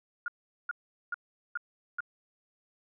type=tone bursts; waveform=sine; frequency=1422 Hz; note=F6; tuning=31 cents sharp; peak=-30 dBFS; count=5; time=0.26-2.005 s; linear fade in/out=2 ms; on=21 ms; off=410 ms; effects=none